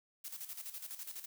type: noise with tremolo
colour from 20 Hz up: blue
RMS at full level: -44 dBFS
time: 0.24-1.26 s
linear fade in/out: 10 ms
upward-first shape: square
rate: 12 Hz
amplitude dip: 65%
effects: none